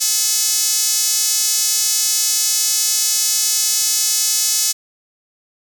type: tone with high-pass filter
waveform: sawtooth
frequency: 429.3 Hz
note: A4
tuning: 43 cents flat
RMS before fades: -17 dBFS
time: 0-4.73 s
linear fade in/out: 20 ms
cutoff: 6200 Hz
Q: 1.9
effects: none